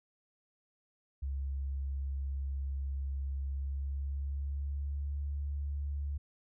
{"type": "tone with pitch glide", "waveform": "sine", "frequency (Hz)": [68.4, 71.43], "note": ["C#2", "D2"], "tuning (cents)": [-23, -47], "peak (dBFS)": -33, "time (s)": [1.22, 6.18], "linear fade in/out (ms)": 10, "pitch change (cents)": 76, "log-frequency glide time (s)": [3.44, 5.21], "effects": []}